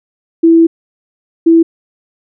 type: tone bursts at uneven times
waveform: sine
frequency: 330.4 Hz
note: E4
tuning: 4 cents sharp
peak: -3 dBFS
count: 2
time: 0.43-0.67 / 1.46-1.63 s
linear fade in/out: 10 ms
effects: none